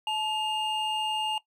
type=tone pair together; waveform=triangle; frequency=867 / 2823 Hz; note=A5 / F7; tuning=-26 / +18 cents; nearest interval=octave + minor sixth; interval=2044 cents; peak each=-28 dBFS; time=0.07-1.38 s; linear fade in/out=2 ms; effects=noise-tail reverb RT60 0.1 s tail -18 dB re dry